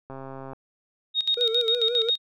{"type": "click train", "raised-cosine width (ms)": 1, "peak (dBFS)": -25, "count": 59, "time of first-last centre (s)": [0.1, 0.533], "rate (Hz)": 134}
{"type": "tone with tremolo", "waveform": "sine", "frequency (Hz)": 3729, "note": "A#7", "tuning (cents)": 0, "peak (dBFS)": -19, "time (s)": [1.14, 2.18], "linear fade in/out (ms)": 50, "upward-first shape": "square", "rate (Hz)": 7.4, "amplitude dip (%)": 80}
{"type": "tone with vibrato", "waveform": "triangle", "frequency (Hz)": 466.2, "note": "A#4", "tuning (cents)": 0, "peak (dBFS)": -23, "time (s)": [1.37, 2.1], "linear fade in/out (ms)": 5, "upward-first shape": "sine", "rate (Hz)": 5.7, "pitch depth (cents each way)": 86}
{"effects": []}